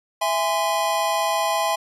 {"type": "chord", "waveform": "square", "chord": "E augmented", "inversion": "none", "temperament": "just", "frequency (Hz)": [659.3, 824.1, 1030.1], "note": ["E5", "G#5", "B#5"], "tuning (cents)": [0, -14, -27], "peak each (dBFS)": -25, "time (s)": [0.21, 1.76], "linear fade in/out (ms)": 10, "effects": ["resampled to 32000 Hz"]}